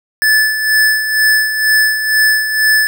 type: tone with tremolo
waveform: square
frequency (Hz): 1739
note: A6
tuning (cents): -21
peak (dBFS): -8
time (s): 0.22-2.87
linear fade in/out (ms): 0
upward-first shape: sine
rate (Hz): 2.1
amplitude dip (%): 60
effects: none